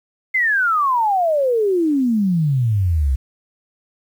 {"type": "exponential sweep", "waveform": "sine", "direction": "down", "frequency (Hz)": [2115, 62.7], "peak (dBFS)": -14, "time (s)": [0.34, 3.16], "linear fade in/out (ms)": 10, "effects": ["8-bit"]}